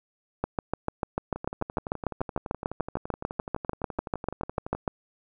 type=two click trains; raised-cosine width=1 ms; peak=-20 / -12 dBFS; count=41 / 31; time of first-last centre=1.36-4.75 / 0.44-4.878 s; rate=11.8 / 6.76 Hz; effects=none